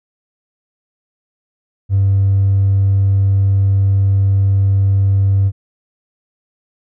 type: tone with hard clipping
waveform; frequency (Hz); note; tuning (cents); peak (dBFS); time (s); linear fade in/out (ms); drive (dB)
sine; 98; G2; 0; -10; 1.89-5.52; 50; 1
effects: none